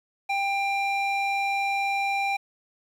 square tone with band-pass filter, 793 Hz, G5, 20 cents sharp, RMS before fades -26 dBFS, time 0.29-2.37 s, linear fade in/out 10 ms, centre 1700 Hz, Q 5.3, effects 9-bit

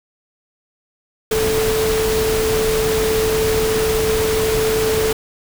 sine tone in noise, 439.1 Hz, A4, 4 cents flat, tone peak -16 dBFS, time 1.31-5.13 s, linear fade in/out 5 ms, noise pink, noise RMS -22 dBFS, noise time 1.31-5.13 s, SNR +3 dB, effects none

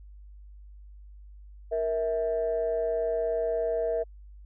sine tone pair together, 468.1 / 651 Hz, A#4 / E5, +7 / -22 cents, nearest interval tritone, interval 571 cents, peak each -27 dBFS, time 1.71-4.04 s, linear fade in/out 20 ms, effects tanh soft clip ceiling -19 dBFS + added 50 Hz sine -45 dBFS peak until 4.45 s

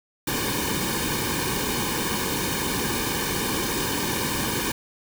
pink noise with comb filter, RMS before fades -26 dBFS, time 0.27-4.72 s, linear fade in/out 5 ms, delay 1.5 ms, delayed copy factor -0.85, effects none

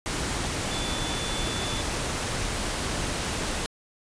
sine tone in noise, 3483 Hz, A7, 18 cents flat, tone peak -35 dBFS, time 0.71-1.81 s, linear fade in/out 0 ms, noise pink, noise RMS -29 dBFS, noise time 0.06-3.66 s, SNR -9 dB, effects resampled to 22050 Hz

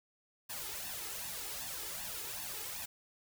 white noise with flanger, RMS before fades -42 dBFS, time 0.49-2.86 s, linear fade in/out 10 ms, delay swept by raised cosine 1.1 to 2.4 ms, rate 2.6 Hz, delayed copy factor +0.75, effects none

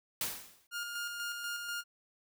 white noise with exponential decay, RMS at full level -32 dBFS, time 0.21-0.67 s, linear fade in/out 2 ms, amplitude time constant 99 ms
sawtooth tone with tremolo, 1414 Hz, F6, 21 cents sharp, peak -32 dBFS, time 0.71-1.84 s, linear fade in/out 50 ms, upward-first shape square, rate 4.1 Hz, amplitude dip 35%
effects none

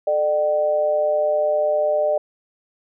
sine tone with amplitude modulation, 600 Hz, D5, 37 cents sharp, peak -13 dBFS, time 0.07-2.18 s, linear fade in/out 5 ms, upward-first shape sine, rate 165 Hz, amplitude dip 70%, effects none

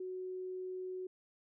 sine tone, 370 Hz, F#4, in tune, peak -39 dBFS, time 0-1.07 s, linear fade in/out 5 ms, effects none

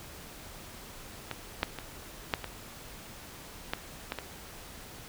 clicks, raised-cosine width 0.3 ms, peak -18 / -10 / -22 / -10 / -20 / -13 / -16 / -19 dBFS, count 8, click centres 1.313 / 1.631 / 1.787 / 2.338 / 2.443 / 3.735 / 4.121 / 4.187 s, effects pink hiss -47 dBFS RMS until 5.08 s

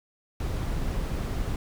brown noise, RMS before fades -29 dBFS, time 0.4-1.56 s, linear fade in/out 2 ms, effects none

